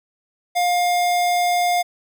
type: tone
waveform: square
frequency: 708 Hz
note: F5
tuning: 23 cents sharp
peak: -17 dBFS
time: 0.55-1.83 s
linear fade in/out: 20 ms
effects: none